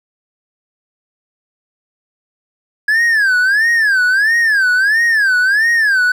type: tone with vibrato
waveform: triangle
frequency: 1661.2 Hz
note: G#6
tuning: in tune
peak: -8 dBFS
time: 2.88-6.12 s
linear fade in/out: 5 ms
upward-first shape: sine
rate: 1.5 Hz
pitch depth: 210 cents each way
effects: none